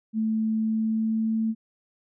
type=tone with pitch glide; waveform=sine; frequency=220 to 222.3 Hz; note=A3 to A3; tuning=0 to +18 cents; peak=-22 dBFS; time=0.13-1.55 s; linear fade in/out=50 ms; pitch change=+18 cents; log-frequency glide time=0.59-1.41 s; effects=none